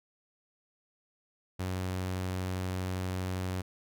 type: tone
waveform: sawtooth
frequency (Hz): 92.5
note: F#2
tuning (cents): 0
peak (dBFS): -28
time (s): 1.59-3.62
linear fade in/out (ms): 10
effects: none

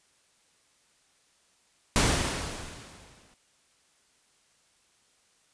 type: noise with exponential decay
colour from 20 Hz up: pink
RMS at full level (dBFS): -21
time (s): 1.96-3.34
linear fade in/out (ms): 0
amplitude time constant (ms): 300
effects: white hiss -66 dBFS RMS until 5.53 s + resampled to 22050 Hz

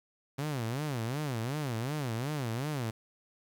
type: tone with vibrato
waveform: sawtooth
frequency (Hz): 130.81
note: C3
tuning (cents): 0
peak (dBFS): -28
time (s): 0.38-2.91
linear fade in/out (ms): 10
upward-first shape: sine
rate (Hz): 2.7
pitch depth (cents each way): 280
effects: 10-bit

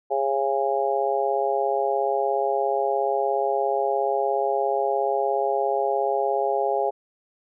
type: harmonic tone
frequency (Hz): 137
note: C#3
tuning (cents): -20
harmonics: 3 / 4 / 5 / 6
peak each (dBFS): -26 / -26 / -26 / -26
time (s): 0.1-6.91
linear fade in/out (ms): 20
effects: none

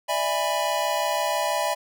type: chord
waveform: square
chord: E dominant seventh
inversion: third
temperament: just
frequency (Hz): 593.3 / 659.3 / 824.1 / 988.9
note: D5 / E5 / G#5 / B5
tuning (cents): +18 / 0 / -14 / +2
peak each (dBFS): -29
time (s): 0.08-1.75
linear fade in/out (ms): 20
effects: none

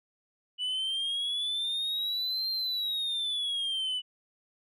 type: exponential two-way sweep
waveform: sine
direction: up then down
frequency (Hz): 2960 to 4186 to 2960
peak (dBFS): -26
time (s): 0.58-4.02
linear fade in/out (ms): 50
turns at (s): 2.5
effects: tanh soft clip ceiling -28 dBFS

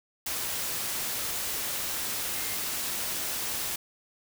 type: tone in noise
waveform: sine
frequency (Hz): 2111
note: C7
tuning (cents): +15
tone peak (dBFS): -43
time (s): 2.35-2.56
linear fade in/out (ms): 5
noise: white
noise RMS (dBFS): -32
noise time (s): 0.26-3.76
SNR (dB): -14
effects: none

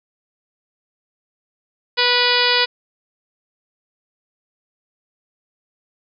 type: harmonic tone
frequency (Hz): 489.9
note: B4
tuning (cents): -14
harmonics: 1 / 2 / 3 / 4 / 5 / 6 / 7 / 8 / 9 / 10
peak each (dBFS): -23 / -23 / -23 / -23 / -23 / -23 / -23 / -23 / -23 / -23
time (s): 1.97-2.66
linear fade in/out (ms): 20
effects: none

